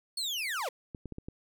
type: linear sweep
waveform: 35% pulse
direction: down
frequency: 4435 to 438 Hz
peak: -30 dBFS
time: 0.17-0.69 s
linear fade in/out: 5 ms
type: clicks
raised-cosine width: 3 ms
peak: -27 dBFS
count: 5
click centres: 0.948 / 1.057 / 1.123 / 1.184 / 1.285 s
effects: none